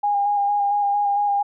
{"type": "tone with vibrato", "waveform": "sine", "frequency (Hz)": 814, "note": "G#5", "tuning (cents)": -35, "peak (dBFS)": -17, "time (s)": [0.03, 1.43], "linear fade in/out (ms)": 10, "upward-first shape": "square", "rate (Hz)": 4.4, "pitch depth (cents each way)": 17, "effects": []}